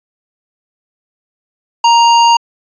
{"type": "tone", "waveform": "square", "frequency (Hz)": 935, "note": "A#5", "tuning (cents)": 5, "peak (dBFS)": -6, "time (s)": [1.84, 2.37], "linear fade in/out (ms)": 5, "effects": ["resampled to 16000 Hz"]}